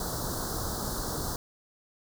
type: band-stop noise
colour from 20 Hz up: pink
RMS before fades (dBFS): -33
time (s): 0-1.36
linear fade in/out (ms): 2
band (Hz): 1500 to 4000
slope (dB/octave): 48
effects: none